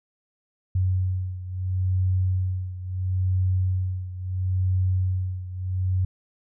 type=beating tone pair; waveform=sine; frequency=92.5 / 93.24 Hz; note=F#2 / F#2; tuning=0 / +14 cents; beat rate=0.74 Hz; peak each=-23 / -27 dBFS; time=0.75-6.05 s; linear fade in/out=5 ms; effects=none